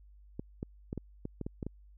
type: clicks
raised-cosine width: 3 ms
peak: -24 dBFS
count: 9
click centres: 0.395 / 0.629 / 0.929 / 0.977 / 1.254 / 1.413 / 1.465 / 1.628 / 1.666 s
effects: added 50 Hz sine -54 dBFS peak until 1.97 s